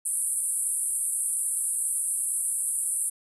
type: band-pass noise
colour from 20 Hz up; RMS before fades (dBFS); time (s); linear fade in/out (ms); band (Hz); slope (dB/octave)
pink; -28; 0.05-3.1; 10; 8500 to 11000; 96
effects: none